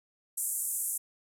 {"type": "band-pass noise", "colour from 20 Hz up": "pink", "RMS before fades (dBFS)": -33, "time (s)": [0.37, 0.98], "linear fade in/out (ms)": 10, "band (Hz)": [7700, 13000], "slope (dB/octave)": 48, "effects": []}